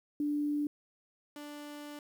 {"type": "tone pair in turn", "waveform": ["sine", "sawtooth"], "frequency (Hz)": [293.7, 293.7], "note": ["D4", "D4"], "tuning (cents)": [0, 0], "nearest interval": "unison", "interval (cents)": 0, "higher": "neither", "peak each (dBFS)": [-29, -39], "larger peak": "first", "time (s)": [[0.2, 0.67], [1.36, 1.99]], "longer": "second", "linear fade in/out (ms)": 2, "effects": ["10-bit"]}